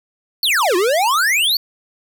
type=exponential two-way sweep; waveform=square; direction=down then up; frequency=4626 to 337.6 to 4626 Hz; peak=-14 dBFS; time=0.43-1.57 s; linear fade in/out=2 ms; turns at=0.76 s; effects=none